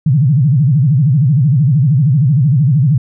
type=tone with vibrato; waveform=sine; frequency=139.5 Hz; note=C#3; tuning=11 cents sharp; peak=-7 dBFS; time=0.06-2.98 s; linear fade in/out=5 ms; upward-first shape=sine; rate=13 Hz; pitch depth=260 cents each way; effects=none